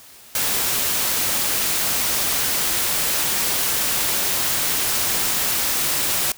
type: noise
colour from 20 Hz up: white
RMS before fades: -21 dBFS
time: 0.35-6.32 s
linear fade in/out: 2 ms
effects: white hiss -45 dBFS RMS until 6.37 s